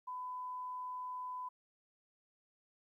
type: tone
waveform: sine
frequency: 1003 Hz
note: B5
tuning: 26 cents sharp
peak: -40 dBFS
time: 0.07-1.49 s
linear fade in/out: 10 ms
effects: 13-bit